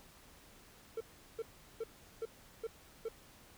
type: tone bursts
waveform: triangle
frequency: 451.1 Hz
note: A4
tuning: 43 cents sharp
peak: -34 dBFS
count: 6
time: 0.97-3.086 s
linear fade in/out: 5 ms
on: 36 ms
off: 380 ms
effects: pink hiss -60 dBFS RMS until 3.57 s

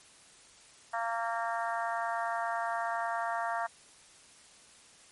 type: harmonic tone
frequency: 230.1 Hz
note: A#3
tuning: 22 cents flat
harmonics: 3 / 4 / 5 / 6 / 7 / 8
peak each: -34 / -36 / -38 / -40 / -41 / -42 dBFS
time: 0.93-3.67 s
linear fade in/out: 10 ms
effects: white hiss -57 dBFS RMS until 5.11 s + MP3 48 kbps

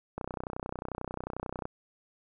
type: click train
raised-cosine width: 1 ms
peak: -21 dBFS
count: 47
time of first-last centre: 0.18-1.654 s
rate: 31.2 Hz
effects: none

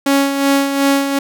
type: tone with tremolo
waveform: sawtooth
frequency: 277.3 Hz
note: C#4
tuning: 1 cent sharp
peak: -6 dBFS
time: 0.06-1.19 s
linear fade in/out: 5 ms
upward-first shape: sine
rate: 2.7 Hz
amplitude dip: 55%
effects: none

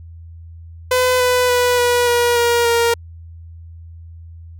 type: tone with pitch steps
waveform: sawtooth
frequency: 505 / 498.6 / 492.3 / 486.1 / 480 / 473.9 / 467.9 Hz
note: B4 / B4 / B4 / B4 / B4 / A#4 / A#4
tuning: +39 / +16 / -6 / -28 / -49 / +28 / +6 cents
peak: -9 dBFS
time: 0.91-2.94 s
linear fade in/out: 5 ms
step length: 290 ms
effects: added 83 Hz sine -34 dBFS peak until 4.59 s

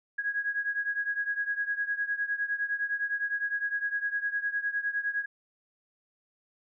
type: beating tone pair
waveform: sine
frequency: 1650 / 1659.8 Hz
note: G#6 / G#6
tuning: -12 / -1 cents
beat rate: 9.8 Hz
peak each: -30 / -33 dBFS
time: 0.18-5.26 s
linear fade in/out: 10 ms
effects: none

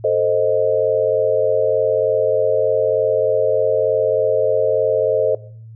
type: chord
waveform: sine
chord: A diminished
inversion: none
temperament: equal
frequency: 440 / 523.3 / 622.3 Hz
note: A4 / C5 / Eb5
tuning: 0 / 0 / 0 cents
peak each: -18 dBFS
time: 0.04-5.35 s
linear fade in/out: 5 ms
effects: noise-tail reverb RT60 0.5 s tail -18 dB re dry + added 112 Hz sine -35 dBFS peak until 5.75 s

